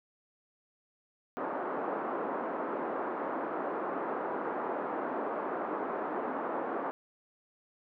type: band-pass noise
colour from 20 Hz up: pink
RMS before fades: -35 dBFS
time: 1.37-6.91 s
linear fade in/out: 0 ms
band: 290 to 1300 Hz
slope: 24 dB/octave
effects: none